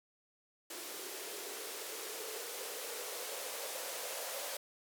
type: noise with band-pass filter sweep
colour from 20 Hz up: violet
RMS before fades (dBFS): -43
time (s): 0.7-4.57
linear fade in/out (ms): 5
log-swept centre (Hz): 370 to 560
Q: 5.1
effects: none